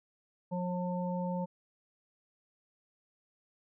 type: harmonic tone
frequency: 179.4 Hz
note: F3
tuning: 47 cents sharp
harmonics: 1 / 3 / 5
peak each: -33 / -38 / -40 dBFS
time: 0.51-1.46 s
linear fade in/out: 20 ms
effects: none